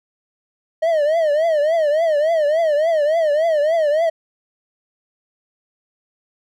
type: tone with vibrato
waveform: triangle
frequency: 624 Hz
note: D#5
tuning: 5 cents sharp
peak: -12 dBFS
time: 0.82-4.1 s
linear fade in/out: 10 ms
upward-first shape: triangle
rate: 3.5 Hz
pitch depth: 160 cents each way
effects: none